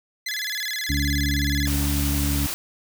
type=tone with vibrato; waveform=20% pulse; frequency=1864.7 Hz; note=A#6; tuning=in tune; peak=-21 dBFS; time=0.26-1.67 s; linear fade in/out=5 ms; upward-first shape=square; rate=19 Hz; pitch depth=160 cents each way
type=harmonic tone; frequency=71.4 Hz; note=D2; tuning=48 cents flat; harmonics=1 / 2 / 3 / 4; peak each=-23 / -28 / -34 / -27 dBFS; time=0.89-2.47 s; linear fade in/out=10 ms
type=noise; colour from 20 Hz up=white; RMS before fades=-29 dBFS; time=1.67-2.54 s; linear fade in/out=0 ms
effects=none